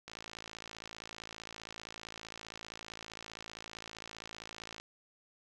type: click train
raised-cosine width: 0.2 ms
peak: -27 dBFS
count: 262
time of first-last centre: 0.08-4.8 s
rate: 55.3 Hz
effects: none